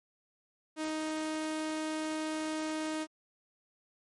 sawtooth tone, 312.2 Hz, D#4, 6 cents sharp, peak -29 dBFS, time 0.76-3.07 s, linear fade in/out 50 ms, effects MP3 48 kbps

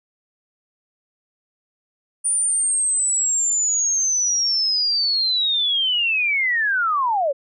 sine linear sweep, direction down, 9397 to 523.3 Hz, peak -17 dBFS, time 2.24-7.33 s, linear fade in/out 20 ms, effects none

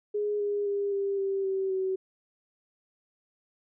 sine tone with pitch steps, 415.6 / 409.2 / 402.8 / 396.6 / 390.5 / 384.4 / 378.5 Hz, G#4 / G#4 / G4 / G4 / G4 / G4 / F#4, +1 / -26 / +47 / +20 / -7 / -34 / +39 cents, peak -26 dBFS, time 0.14-1.96 s, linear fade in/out 10 ms, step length 260 ms, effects none

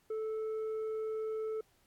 sine tone with tanh clipping, 437.7 Hz, A4, 9 cents flat, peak -35 dBFS, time 0.1-1.61 s, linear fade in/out 5 ms, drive 4 dB, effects pink hiss -71 dBFS RMS until 1.86 s + AAC 64 kbps

